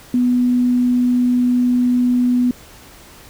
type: tone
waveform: sine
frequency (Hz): 246.9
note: B3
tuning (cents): 0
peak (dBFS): -12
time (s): 0.14-2.51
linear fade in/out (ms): 2
effects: pink hiss -42 dBFS RMS until 3.29 s